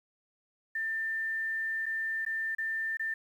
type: tone with dropouts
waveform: sine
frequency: 1790 Hz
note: A6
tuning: 29 cents sharp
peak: -30 dBFS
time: 0.75-3.14 s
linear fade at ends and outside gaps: 5 ms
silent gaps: 1.858-1.863 / 2.251-2.263 / 2.55-2.583 / 2.971-2.995 s
effects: 10-bit